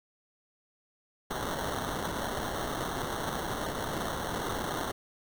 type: noise with sample-and-hold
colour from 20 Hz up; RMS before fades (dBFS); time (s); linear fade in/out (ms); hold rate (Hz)
white; -34; 1.3-4.92; 10; 2450
effects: none